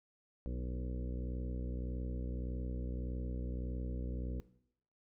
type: harmonic tone with a mistuned harmonic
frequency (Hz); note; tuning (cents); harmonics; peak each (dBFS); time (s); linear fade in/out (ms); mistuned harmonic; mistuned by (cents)
61.7; B1; -1; 1 / 2 / 3 / 4 / 5 / 6 / 7 / 8 / 9; -38 / -46 / -47 / -48 / -51 / -57 / -55 / -53 / -58; 0.46-4.4; 0; 5; +25
effects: noise-tail reverb RT60 0.7 s tail -18 dB re dry